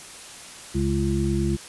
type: harmonic tone with a mistuned harmonic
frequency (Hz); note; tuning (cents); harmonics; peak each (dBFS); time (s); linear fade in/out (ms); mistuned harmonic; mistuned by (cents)
69.3; C#2; 0; 1 / 2 / 3 / 5; -26 / -26 / -26 / -26; 0.74-1.57; 20; 5; -21
effects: white hiss -41 dBFS RMS until 1.68 s + resampled to 24000 Hz